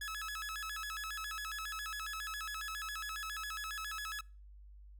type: tone with vibrato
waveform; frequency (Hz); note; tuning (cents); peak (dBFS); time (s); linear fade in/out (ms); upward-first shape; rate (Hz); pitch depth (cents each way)
sawtooth; 1480; F#6; 0; -36; 0.01-4.21; 5; square; 7.3; 230
effects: noise-tail reverb RT60 0.4 s tail -26 dB re dry + added 50 Hz sine -52 dBFS peak until 4.99 s